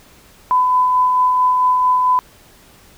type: tone with tremolo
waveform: sine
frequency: 1005 Hz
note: B5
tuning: 30 cents sharp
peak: -10 dBFS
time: 0.51-2.19 s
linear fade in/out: 0 ms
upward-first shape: sine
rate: 4.5 Hz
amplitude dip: 25%
effects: pink hiss -47 dBFS RMS until 2.97 s